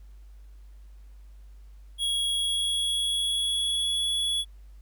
square tone with pitch glide, 3323 to 3381 Hz, G#7 to G#7, 0 to +30 cents, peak -25 dBFS, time 1.98-4.45 s, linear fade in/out 50 ms, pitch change +30 cents, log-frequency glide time 2.31-4.08 s, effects added 50 Hz sine -45 dBFS peak until 4.81 s + pink hiss -68 dBFS RMS until 4.81 s

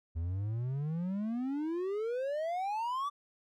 triangle exponential sweep, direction up, 79 to 1178 Hz, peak -30 dBFS, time 0.15-3.1 s, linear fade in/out 20 ms, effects none

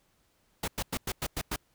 pink noise bursts, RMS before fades -32 dBFS, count 7, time 0.63-1.561 s, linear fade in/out 5 ms, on 49 ms, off 98 ms, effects pink hiss -70 dBFS RMS until 1.74 s

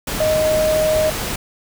sine tone in noise, 622.3 Hz, D#5, in tune, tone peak -14 dBFS, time 0.2-1.1 s, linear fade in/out 5 ms, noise pink, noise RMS -24 dBFS, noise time 0.07-1.36 s, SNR +7 dB, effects none

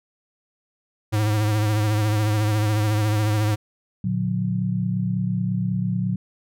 square tone with vibrato, 106.4 Hz, G#2, 42 cents sharp, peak -19 dBFS, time 1.12-3.56 s, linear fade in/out 20 ms, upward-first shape triangle, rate 14 Hz, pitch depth 55 cents each way
sine chord, Bb augmented, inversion none, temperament just, 116.54 / 145.68 / 182.1 Hz, Bb2 / D3 / F#3, 0 / -14 / -27 cents, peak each -25 / -29 / -23 dBFS, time 4.04-6.16 s, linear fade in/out 5 ms
effects none

